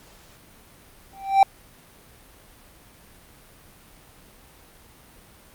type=tone with exponential growth; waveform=triangle; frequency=781 Hz; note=G5; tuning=7 cents flat; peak=-6 dBFS; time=1.13-1.43 s; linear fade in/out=2 ms; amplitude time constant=64 ms; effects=pink hiss -51 dBFS RMS until 5.54 s + Opus 48 kbps